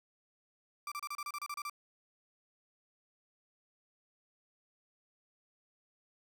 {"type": "tone bursts", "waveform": "35% pulse", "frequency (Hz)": 1174.7, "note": "D6", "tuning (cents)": 0, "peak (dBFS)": -36, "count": 11, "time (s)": [0.87, 1.697], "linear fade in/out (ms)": 2, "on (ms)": 47, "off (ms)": 31, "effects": []}